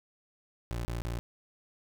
25% pulse tone bursts, 58.27 Hz, A#1, in tune, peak -29 dBFS, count 3, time 0.71-1.19 s, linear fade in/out 0 ms, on 140 ms, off 30 ms, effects none

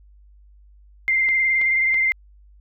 sine tone with vibrato, 2093 Hz, C7, in tune, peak -16 dBFS, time 1.08-2.12 s, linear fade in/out 0 ms, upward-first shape sine, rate 19 Hz, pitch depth 26 cents each way
clicks, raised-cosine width 0.3 ms, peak -20 dBFS, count 3, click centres 1.289 / 1.615 / 1.943 s
effects added 50 Hz sine -47 dBFS peak until 2.6 s

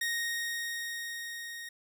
sawtooth tone with level ramp, 1864.7 Hz, A#6, in tune, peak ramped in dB -26 to -37 dBFS, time 0.01-1.69 s, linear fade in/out 5 ms, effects none

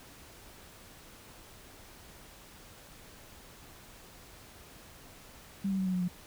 sine tone with pitch steps, 196 / 192.3 / 188.67 / 185.11 / 181.61 / 178.18 Hz, G3 / G3 / F#3 / F#3 / F#3 / F3, 0 / -33 / +34 / +1 / -32 / +35 cents, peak -28 dBFS, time 5.64-6.084 s, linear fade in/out 10 ms, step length 74 ms, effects pink hiss -53 dBFS RMS until 6.26 s

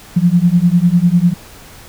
sine beating tone pair, 170 / 180 Hz, F3 / F#3, -46 / -47 cents, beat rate 10 Hz, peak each -11 dBFS, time 0.16-1.34 s, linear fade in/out 10 ms, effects pink hiss -38 dBFS RMS until 1.88 s

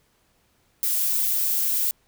violet noise, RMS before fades -23 dBFS, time 0.83-1.91 s, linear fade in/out 0 ms, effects pink hiss -65 dBFS RMS until 2.07 s

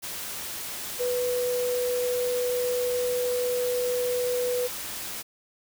sine tone in noise, 493.8 Hz, B4, in tune, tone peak -24 dBFS, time 0.99-4.68 s, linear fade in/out 20 ms, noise white, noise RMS -35 dBFS, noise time 0.02-5.23 s, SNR +8 dB, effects none

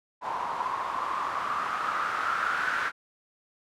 blue noise with low-pass filter sweep, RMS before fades -30 dBFS, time 0.21-2.92 s, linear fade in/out 50 ms, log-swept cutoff 940 to 1500 Hz, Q 6.2, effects none

